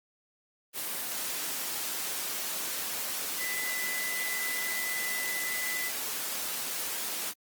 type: tone in noise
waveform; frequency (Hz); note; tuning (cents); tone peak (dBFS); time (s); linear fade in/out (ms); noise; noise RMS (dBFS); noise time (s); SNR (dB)
sine; 2000; B6; +21; -33; 3.37-5.92; 50; white; -34; 0.73-7.34; -2
effects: high-pass 200 Hz 12 dB/octave + Opus 24 kbps